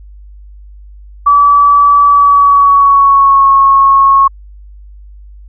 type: tone with pitch glide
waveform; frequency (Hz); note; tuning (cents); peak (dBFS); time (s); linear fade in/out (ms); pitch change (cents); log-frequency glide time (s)
sine; 1150 to 1096.2; D6 to C#6; -37 to -20; -3; 1.26-4.28; 10; -83; 2.06-3.49
effects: added 50 Hz sine -31 dBFS peak until 5.48 s